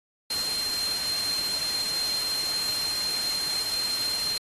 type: tone in noise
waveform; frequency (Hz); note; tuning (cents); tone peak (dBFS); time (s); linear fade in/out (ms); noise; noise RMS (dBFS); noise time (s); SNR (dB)
sine; 4175; C8; -5; -27; 0.3-4.38; 5; white; -33; 0.3-4.38; +3
effects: AAC 32 kbps